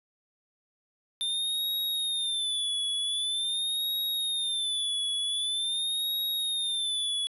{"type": "tone with vibrato", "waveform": "square", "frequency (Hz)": 3581, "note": "A7", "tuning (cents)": 30, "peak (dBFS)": -28, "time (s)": [1.21, 7.27], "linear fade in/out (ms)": 0, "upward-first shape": "sine", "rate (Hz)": 0.45, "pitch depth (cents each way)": 95, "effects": ["resampled to 32000 Hz", "11-bit"]}